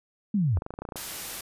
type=linear sweep; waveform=sine; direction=down; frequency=218.4 to 73.42 Hz; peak=-21 dBFS; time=0.34-0.59 s; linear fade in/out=5 ms
type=clicks; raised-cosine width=1 ms; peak=-22 dBFS; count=11; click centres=0.572 / 0.621 / 0.664 / 0.706 / 0.739 / 0.789 / 0.82 / 0.852 / 0.889 / 0.922 / 0.958 s
type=noise; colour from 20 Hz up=white; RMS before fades=-36 dBFS; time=0.96-1.41 s; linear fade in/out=5 ms
effects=resampled to 32000 Hz